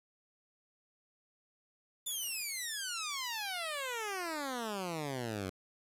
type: exponential sweep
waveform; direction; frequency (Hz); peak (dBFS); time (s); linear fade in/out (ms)
10% pulse; down; 3571 to 90.4; -28; 2.06-5.5; 10
effects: resampled to 32000 Hz + 9-bit